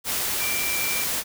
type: tone in noise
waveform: sine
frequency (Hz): 2349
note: D7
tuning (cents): 0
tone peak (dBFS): -28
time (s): 0.38-1.06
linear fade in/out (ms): 50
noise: white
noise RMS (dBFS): -26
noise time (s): 0.04-1.24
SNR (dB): -5
effects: none